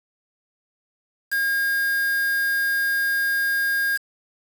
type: tone with quantisation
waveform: triangle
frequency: 1620 Hz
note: G#6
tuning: 43 cents flat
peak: -18 dBFS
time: 1.31-3.98 s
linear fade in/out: 20 ms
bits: 5
effects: none